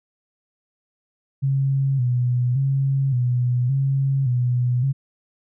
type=tone with vibrato; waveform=sine; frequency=129.7 Hz; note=C3; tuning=15 cents flat; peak=-17 dBFS; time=1.42-4.93 s; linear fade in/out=20 ms; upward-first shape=square; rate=0.88 Hz; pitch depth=85 cents each way; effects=none